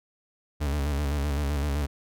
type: tone with vibrato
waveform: 40% pulse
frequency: 71.9 Hz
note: D2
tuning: 36 cents flat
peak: -24 dBFS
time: 0.6-1.87 s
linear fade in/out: 20 ms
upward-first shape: square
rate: 7.8 Hz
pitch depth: 58 cents each way
effects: none